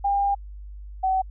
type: tone pair in turn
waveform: sine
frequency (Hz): 801 / 758.1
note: G5 / F#5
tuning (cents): +37 / +42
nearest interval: minor second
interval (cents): 95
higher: first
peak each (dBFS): -19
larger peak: neither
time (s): 0.04-0.35 / 1.03-1.22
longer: first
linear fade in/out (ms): 10
effects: added 50 Hz sine -36 dBFS peak until 1.3 s